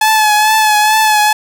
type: tone with vibrato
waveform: sawtooth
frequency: 858 Hz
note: A5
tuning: 44 cents flat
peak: -4 dBFS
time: 0.01-1.33 s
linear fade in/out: 5 ms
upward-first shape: triangle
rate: 2.3 Hz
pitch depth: 41 cents each way
effects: none